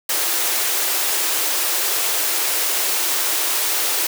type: high-pass noise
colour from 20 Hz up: white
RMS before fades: -20 dBFS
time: 0.09-4.07 s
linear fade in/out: 5 ms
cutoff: 300 Hz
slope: 96 dB/octave
effects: none